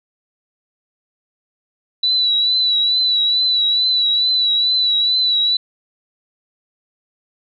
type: tone with vibrato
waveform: sine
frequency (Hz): 3951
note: B7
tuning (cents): 0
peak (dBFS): -13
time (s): 2.03-5.57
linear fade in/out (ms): 5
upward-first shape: triangle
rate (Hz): 2.3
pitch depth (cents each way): 49
effects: none